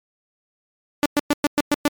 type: tone bursts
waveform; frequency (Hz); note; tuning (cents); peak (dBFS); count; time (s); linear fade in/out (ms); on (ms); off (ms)
sawtooth; 292.3; D4; -8; -11; 7; 1.03-1.879; 0; 27; 110
effects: MP3 96 kbps